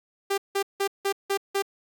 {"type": "tone bursts", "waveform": "sawtooth", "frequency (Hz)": 395.6, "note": "G4", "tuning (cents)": 16, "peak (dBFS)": -19, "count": 6, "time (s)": [0.3, 1.624], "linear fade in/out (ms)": 10, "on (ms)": 79, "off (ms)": 170, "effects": []}